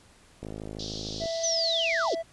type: click train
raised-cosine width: 2 ms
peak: -24 dBFS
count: 45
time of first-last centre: 0.43-1.257 s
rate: 53.2 Hz
type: band-pass noise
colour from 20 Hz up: white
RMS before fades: -39 dBFS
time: 0.79-2.15 s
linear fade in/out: 5 ms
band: 3400 to 5600 Hz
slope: 48 dB/octave
type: tone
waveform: triangle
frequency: 661 Hz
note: E5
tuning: 5 cents sharp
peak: -27 dBFS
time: 1.2-2.23 s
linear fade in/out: 20 ms
type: linear sweep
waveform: sine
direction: down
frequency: 6250 to 261.6 Hz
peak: -25 dBFS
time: 1.43-2.15 s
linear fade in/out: 10 ms
effects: pink hiss -57 dBFS RMS until 2.32 s + resampled to 24000 Hz